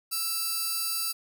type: tone pair together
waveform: 5% pulse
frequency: 1326 / 4720 Hz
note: E6 / D8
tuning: +10 / +8 cents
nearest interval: octave + minor seventh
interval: 2198 cents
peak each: -22 dBFS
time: 0.11-1.13 s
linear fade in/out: 20 ms
effects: none